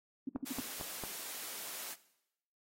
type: tone bursts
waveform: sine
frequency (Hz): 266.9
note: C4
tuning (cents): +35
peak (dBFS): -34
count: 5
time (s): 0.27-0.604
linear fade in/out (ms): 5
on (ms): 22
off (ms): 56
type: click train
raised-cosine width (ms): 1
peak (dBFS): -28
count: 4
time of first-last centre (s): 0.36-1.037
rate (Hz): 4.43
type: high-pass noise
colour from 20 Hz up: white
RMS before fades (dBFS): -44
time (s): 0.45-1.95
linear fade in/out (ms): 20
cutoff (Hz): 250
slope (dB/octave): 12
effects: noise-tail reverb RT60 0.8 s tail -17 dB re dry + AAC 48 kbps